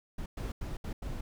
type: noise bursts at uneven times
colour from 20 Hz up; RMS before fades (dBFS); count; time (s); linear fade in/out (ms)
brown; -37; 5; 0.18-0.26 / 0.37-0.52 / 0.61-0.77 / 0.84-0.93 / 1.02-1.21; 5
effects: none